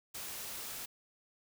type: noise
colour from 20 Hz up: white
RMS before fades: -43 dBFS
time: 0.14-0.86 s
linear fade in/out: 10 ms
effects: none